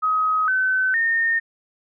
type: tone with pitch steps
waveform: sine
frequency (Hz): 1265 / 1521.8 / 1830.8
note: D#6 / F#6 / A#6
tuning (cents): +28 / +48 / -32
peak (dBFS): -17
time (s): 0.02-1.4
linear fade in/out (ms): 20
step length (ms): 460
effects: none